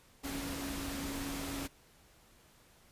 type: tone in noise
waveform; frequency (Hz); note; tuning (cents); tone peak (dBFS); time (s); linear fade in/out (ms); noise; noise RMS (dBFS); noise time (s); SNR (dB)
sine; 277.2; C#4; 0; -40; 0.23-1.68; 20; pink; -41; 0.23-1.68; -2
effects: pink hiss -63 dBFS RMS until 2.91 s + resampled to 32000 Hz